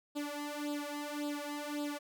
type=tone with flanger; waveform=sawtooth; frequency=292.9 Hz; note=D4; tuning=5 cents flat; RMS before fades=-39 dBFS; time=0.15-1.99 s; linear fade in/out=20 ms; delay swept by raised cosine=0.24 to 2.44 ms; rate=1.8 Hz; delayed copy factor=+0.85; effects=none